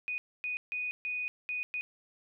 sine tone bursts at uneven times, 2481 Hz, D#7, 6 cents flat, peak -32 dBFS, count 6, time 0.08-0.18 / 0.44-0.57 / 0.72-0.91 / 1.05-1.28 / 1.49-1.63 / 1.74-1.81 s, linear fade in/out 0 ms, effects none

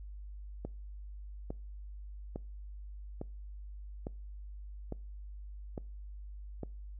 click train, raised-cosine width 2 ms, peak -25 dBFS, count 8, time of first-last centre 0.65-6.633 s, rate 1.17 Hz, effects noise-tail reverb RT60 0.4 s tail -25 dB re dry + added 50 Hz sine -43 dBFS peak until 6.99 s

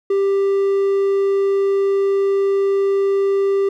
triangle tone, 394.1 Hz, G4, 9 cents sharp, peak -12 dBFS, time 0.1-3.69 s, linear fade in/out 5 ms, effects none

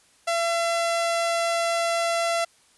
sawtooth tone, 676 Hz, E5, 43 cents sharp, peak -18 dBFS, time 0.27-2.45 s, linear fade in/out 10 ms, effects white hiss -59 dBFS RMS until 2.77 s + resampled to 24000 Hz

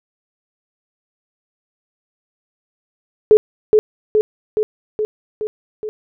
sine tone with echo, 427.9 Hz, A4, 48 cents flat, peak -4 dBFS, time 3.31-3.37 s, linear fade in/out 0 ms, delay 420 ms, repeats 6, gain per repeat -3 dB, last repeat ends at 5.89 s, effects none

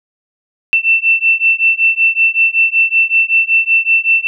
sine beating tone pair, 2677 / 2682.3 Hz, E7 / E7, +26 / +29 cents, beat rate 5.3 Hz, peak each -12 dBFS, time 0.73-4.27 s, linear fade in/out 0 ms, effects none

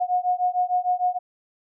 sine beating tone pair, 721 / 727.6 Hz, F#5 / F#5, -45 / -29 cents, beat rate 6.6 Hz, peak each -23 dBFS, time 0-1.19 s, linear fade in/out 20 ms, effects none

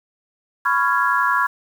sine chord, C# dominant seventh, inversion third, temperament just, 997.9 / 1108.7 / 1385.9 / 1663.1 Hz, B5 / C#6 / E#6 / G#6, +18 / 0 / -14 / +2 cents, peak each -21 dBFS, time 0.65-1.47 s, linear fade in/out 10 ms, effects 7-bit

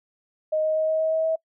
sine tone with pitch steps, 622.3 / 625.9 / 629.5 / 633.2 / 636.8 / 640.5 / 644.2 Hz, D#5 / D#5 / D#5 / D#5 / D#5 / E5 / E5, 0 / +10 / +20 / +30 / +40 / -50 / -40 cents, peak -20 dBFS, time 0.52-1.36 s, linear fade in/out 10 ms, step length 120 ms, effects noise-tail reverb RT60 0.1 s tail -24 dB re dry

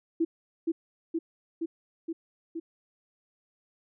sine tone with echo, 329.6 Hz, E4, in tune, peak -22 dBFS, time 0.2-0.25 s, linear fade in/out 10 ms, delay 470 ms, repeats 5, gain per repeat -2 dB, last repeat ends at 2.6 s, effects none

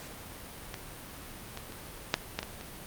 clicks, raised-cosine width 0.2 ms, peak -20 / -22 / -26 / -6 / -13 / -18 / -25 dBFS, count 7, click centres 0.742 / 1.574 / 1.723 / 2.141 / 2.39 / 2.43 / 2.611 s, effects pink hiss -45 dBFS RMS until 2.86 s + Opus 48 kbps

